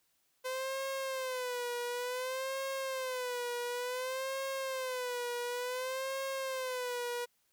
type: tone with vibrato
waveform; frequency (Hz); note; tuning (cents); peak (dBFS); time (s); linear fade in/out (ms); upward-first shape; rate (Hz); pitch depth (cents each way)
sawtooth; 510; C5; -44; -31; 0.44-7.26; 20; sine; 0.56; 96
effects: white hiss -75 dBFS RMS until 7.52 s